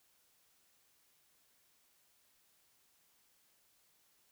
silence, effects white hiss -72 dBFS RMS until 4.31 s

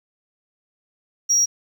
sine tone, 5680 Hz, F8, 28 cents sharp, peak -12 dBFS, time 1.29-1.46 s, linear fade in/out 20 ms, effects tanh soft clip ceiling -13 dBFS + 8-bit

